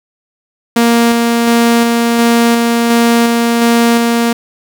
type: tone with tremolo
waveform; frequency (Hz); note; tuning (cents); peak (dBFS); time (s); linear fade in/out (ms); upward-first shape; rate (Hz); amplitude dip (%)
sawtooth; 233.9; A#3; +6; -3; 0.76-4.33; 5; square; 1.4; 25
effects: 7-bit